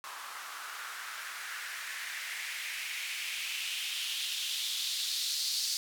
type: noise with band-pass filter sweep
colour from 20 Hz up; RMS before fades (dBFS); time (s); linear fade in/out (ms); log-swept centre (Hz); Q
blue; -37; 0.04-5.77; 0; 1100 to 4600; 2.9
effects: none